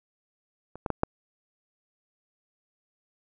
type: clicks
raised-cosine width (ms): 1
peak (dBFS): -27 / -15 / -12 / -8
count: 4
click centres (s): 0.756 / 0.862 / 0.903 / 1.034
effects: none